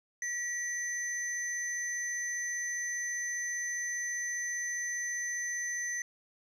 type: tone pair together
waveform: sine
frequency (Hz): 1927 / 6118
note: B6 / G8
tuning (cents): -43 / -43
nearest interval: octave + minor sixth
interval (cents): 2000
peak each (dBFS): -33 / -35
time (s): 0.22-6.02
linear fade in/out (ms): 2
effects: tanh soft clip ceiling -28 dBFS